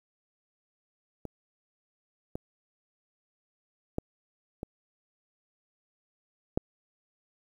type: clicks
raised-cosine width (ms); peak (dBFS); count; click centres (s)
2; -24 / -21 / -16 / -22 / -12; 5; 1.253 / 2.355 / 3.984 / 4.631 / 6.575
effects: 9-bit

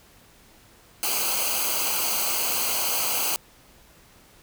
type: noise with comb filter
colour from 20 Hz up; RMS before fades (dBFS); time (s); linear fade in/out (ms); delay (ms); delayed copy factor
white; -25; 1.03-3.36; 0; 0.55; -0.8
effects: pink hiss -54 dBFS RMS until 4.42 s

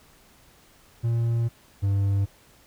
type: tone pair in turn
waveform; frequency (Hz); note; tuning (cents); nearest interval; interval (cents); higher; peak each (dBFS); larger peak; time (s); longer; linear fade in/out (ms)
triangle; 116.54 / 99.07; A#2 / G2; 0 / +19; minor third; 281; first; -19 / -18; second; 1.03-1.49 / 1.82-2.26; first; 20
effects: pink hiss -56 dBFS RMS until 2.66 s

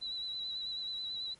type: tone with vibrato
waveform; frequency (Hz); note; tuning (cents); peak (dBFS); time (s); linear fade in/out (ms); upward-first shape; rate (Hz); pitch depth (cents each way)
sine; 3951; B7; 0; -36; 0.01-1.35; 20; sine; 9.2; 35
effects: pink hiss -63 dBFS RMS until 1.39 s + MP3 48 kbps

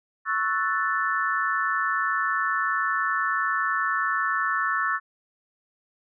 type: chord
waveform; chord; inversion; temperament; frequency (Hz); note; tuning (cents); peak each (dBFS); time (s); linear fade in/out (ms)
sine; F# minor seventh; second; equal; 1108.7 / 1318.5 / 1480 / 1760; C#6 / E6 / F#6 / A6; 0 / 0 / 0 / 0; -28 / -27 / -30 / -27; 0.25-5; 50
effects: none

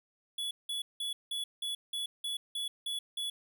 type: tone bursts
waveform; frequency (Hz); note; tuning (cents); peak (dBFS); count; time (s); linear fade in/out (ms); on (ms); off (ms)
square; 3409; G#7; +45; -34; 10; 0.38-3.3; 5; 130; 180
effects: none

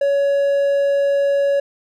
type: tone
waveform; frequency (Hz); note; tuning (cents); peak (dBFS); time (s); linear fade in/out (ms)
triangle; 561; C#5; +21; -12; 0.01-1.6; 5
effects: none

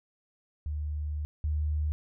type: tone pair in turn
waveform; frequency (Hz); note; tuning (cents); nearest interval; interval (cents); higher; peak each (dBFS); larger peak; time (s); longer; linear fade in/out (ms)
sine; 75 / 75.7; D2 / D#2; +37 / -47; unison; 16; second; -30 / -26; second; 0.66-1.25 / 1.44-1.92; first; 0
effects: none

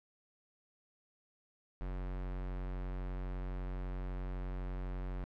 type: tone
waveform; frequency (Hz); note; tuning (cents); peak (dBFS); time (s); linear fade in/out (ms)
square; 45.95; F#1; -11; -38; 1.81-5.24; 0
effects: low-pass 2000 Hz 12 dB/octave + 12-bit

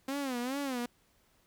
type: tone with vibrato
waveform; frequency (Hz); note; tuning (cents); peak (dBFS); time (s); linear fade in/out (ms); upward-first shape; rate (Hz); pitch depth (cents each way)
sawtooth; 261.6; C4; 0; -29; 0.08-0.86; 5; sine; 2.4; 150
effects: pink hiss -69 dBFS RMS until 1.46 s

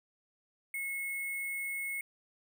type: tone with sample-and-hold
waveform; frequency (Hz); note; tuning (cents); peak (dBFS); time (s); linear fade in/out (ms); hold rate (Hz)
sine; 2179; C#7; -30; -34; 0.74-2.01; 2; 11025
effects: none

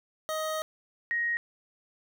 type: tone pair in turn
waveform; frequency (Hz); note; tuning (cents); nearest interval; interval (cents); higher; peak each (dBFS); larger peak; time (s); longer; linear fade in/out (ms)
25% pulse / sine; 627 / 1878.9; D#5 / A#6; +13 / +13; octave + perfect fifth; 1900; second; -26 / -26; neither; 0.29-0.62 / 1.11-1.37; first; 0
effects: none

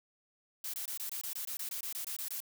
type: noise bursts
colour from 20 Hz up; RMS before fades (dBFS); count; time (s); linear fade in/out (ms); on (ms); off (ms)
blue; -39; 15; 0.64-2.403; 2; 97; 22
effects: none

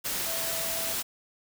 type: tone in noise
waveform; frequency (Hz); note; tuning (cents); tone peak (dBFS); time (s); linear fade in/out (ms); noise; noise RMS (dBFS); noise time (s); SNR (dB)
sine; 660; E5; +2; -38; 0.26-0.94; 20; white; -31; 0.04-1.03; -10
effects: none

